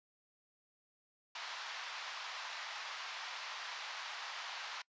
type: band-pass noise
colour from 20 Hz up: pink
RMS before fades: -45 dBFS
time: 1.35-4.82 s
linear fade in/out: 5 ms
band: 860 to 5200 Hz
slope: 24 dB/octave
effects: noise-tail reverb RT60 0.1 s tail -24 dB re dry + resampled to 16000 Hz